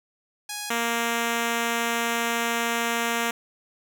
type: tone pair in turn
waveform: 5% pulse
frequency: 830.6 / 233.1 Hz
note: G#5 / A#3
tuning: 0 / 0 cents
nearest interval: octave + minor seventh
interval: 2200 cents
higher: first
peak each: -19 / -12 dBFS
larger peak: second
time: 0.49-0.7 / 0.7-3.31 s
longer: second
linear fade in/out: 5 ms
effects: none

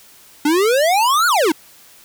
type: exponential two-way sweep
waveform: square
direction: up then down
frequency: 284.8 to 1480 to 284.8 Hz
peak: -13 dBFS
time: 0.45-1.52 s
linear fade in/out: 5 ms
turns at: 1.27 s
effects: white hiss -46 dBFS RMS until 2.04 s

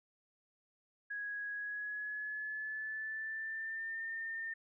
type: tone with pitch glide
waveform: sine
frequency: 1661.2 to 1811.6 Hz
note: G#6 to A#6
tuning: 0 to -50 cents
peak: -38 dBFS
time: 1.1-4.54 s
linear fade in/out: 10 ms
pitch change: +150 cents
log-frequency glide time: 1.52-4.04 s
effects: none

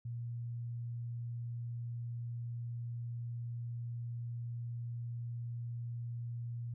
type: tone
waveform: sine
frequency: 118.5 Hz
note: A#2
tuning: 29 cents sharp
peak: -38 dBFS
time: 0.05-6.74 s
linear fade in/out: 5 ms
effects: none

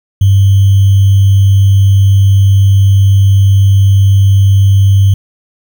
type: tone with sample-and-hold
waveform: sine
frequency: 98 Hz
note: G2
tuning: in tune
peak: -3 dBFS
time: 0.21-5.14 s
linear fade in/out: 5 ms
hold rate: 3150 Hz
effects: none

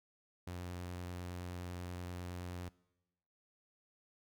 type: tone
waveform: sawtooth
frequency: 89 Hz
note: F2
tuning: 33 cents sharp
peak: -38 dBFS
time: 0.47-2.69 s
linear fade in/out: 5 ms
effects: noise-tail reverb RT60 1.0 s tail -22 dB re dry

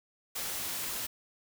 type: noise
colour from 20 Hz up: white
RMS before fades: -36 dBFS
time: 0.35-1.07 s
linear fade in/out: 10 ms
effects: none

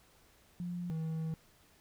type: tone pair in turn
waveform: sine / triangle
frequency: 175.8 / 160.35 Hz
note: F3 / E3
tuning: +12 / -48 cents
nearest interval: major second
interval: 160 cents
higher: first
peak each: -36 / -32 dBFS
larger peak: second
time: 0.6-0.9 / 0.9-1.34 s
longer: second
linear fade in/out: 0 ms
effects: pink hiss -65 dBFS RMS until 1.8 s

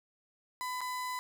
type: tone with dropouts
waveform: 35% pulse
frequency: 1003 Hz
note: B5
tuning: 26 cents sharp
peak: -33 dBFS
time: 0.61-1.19 s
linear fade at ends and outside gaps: 0 ms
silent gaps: 0.807-0.814 s
effects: none

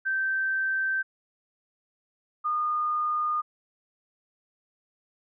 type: tone pair in turn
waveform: sine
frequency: 1555 / 1221.4 Hz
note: G6 / D#6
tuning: -14 / -32 cents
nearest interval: major third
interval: 418 cents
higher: first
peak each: -24 dBFS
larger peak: neither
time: 0.05-1.03 / 2.44-3.42 s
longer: neither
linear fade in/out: 20 ms
effects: none

